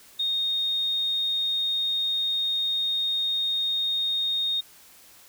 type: tone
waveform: sine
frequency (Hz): 3700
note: A#7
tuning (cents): -14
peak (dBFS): -23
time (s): 0.19-4.61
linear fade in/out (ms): 10
effects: white hiss -52 dBFS RMS until 5.28 s